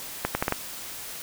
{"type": "accelerating click train", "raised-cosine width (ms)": 0.5, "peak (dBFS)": -8, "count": 5, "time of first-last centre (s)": [0.25, 0.523], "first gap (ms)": 100, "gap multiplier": 0.75, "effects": ["white hiss -38 dBFS RMS until 1.22 s"]}